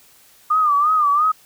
sine tone with vibrato, 1203 Hz, D6, 41 cents sharp, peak -13 dBFS, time 0.5-1.32 s, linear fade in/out 10 ms, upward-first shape sine, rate 2.9 Hz, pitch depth 97 cents each way, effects white hiss -51 dBFS RMS until 1.45 s

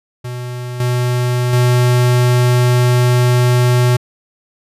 square tone with level steps, 123.47 Hz, B2, in tune, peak -23 / -14 / -10 dBFS, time 0.24-3.97 s, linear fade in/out 10 ms, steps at 0.8 / 1.53 s, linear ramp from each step 2 ms, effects resampled to 32000 Hz

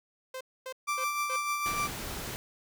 sawtooth tone bursts, 519 Hz, C5, 14 cents flat, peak -33 dBFS, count 4, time 0.34-1.362 s, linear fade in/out 5 ms, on 68 ms, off 250 ms
30% pulse tone with tremolo, 1174 Hz, D6, 1 cent flat, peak -25 dBFS, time 0.87-1.88 s, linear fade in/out 20 ms, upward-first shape sine, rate 6.6 Hz, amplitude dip 40%
pink noise, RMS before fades -38 dBFS, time 1.66-2.36 s, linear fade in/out 0 ms
effects none

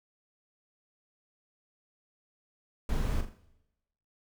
brown noise with echo, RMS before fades -30 dBFS, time 2.89-3.21 s, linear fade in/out 2 ms, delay 41 ms, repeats 4, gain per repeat -8 dB, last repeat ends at 3.374 s, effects noise-tail reverb RT60 0.9 s tail -17 dB re dry

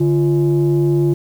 sine tone pair together, 145.6 / 346.3 Hz, D3 / F4, -15 / -15 cents, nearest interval octave + minor third, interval 1500 cents, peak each -13 dBFS, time 0-1.14 s, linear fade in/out 10 ms, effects tanh soft clip ceiling -8 dBFS + 7-bit

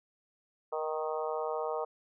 harmonic tone with a mistuned harmonic, 155.56 Hz, D#3, in tune, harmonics 3 / 4 / 5 / 6 / 7 / 8, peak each -35 / -37 / -39 / -41 / -42 / -43 dBFS, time 0.72-1.85 s, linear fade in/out 10 ms, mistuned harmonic 3, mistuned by +19 cents, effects none

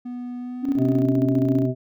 triangle tone with pitch glide, 245.7 to 249.6 Hz, B3 to B3, -9 to +19 cents, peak -27 dBFS, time 0.05-1.02 s, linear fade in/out 10 ms, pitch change +28 cents, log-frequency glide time 0.38-0.58 s
sine tone with tremolo, 277.1 Hz, C#4, 1 cent flat, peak -17 dBFS, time 0.62-1.68 s, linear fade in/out 50 ms, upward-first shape square, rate 15 Hz, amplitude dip 50%
harmonic tone, 127.8 Hz, C3, 40 cents flat, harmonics 1 / 2 / 3 / 5, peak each -23 / -26 / -28 / -30 dBFS, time 0.76-1.75 s, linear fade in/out 50 ms
effects none

